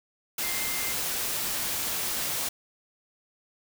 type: tone in noise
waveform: sine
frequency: 2093 Hz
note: C7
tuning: in tune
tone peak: -36 dBFS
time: 0.43-0.93 s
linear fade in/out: 5 ms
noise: white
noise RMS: -30 dBFS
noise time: 0.38-2.49 s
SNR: -9 dB
effects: none